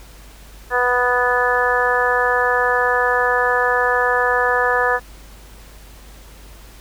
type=harmonic tone; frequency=246.9 Hz; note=B3; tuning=in tune; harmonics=2 / 3 / 4 / 5 / 6 / 7; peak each=-20 / -23 / -22 / -23 / -25 / -19 dBFS; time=0.7-5 s; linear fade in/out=50 ms; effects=added 50 Hz sine -40 dBFS peak until 6.8 s + pink hiss -45 dBFS RMS until 6.8 s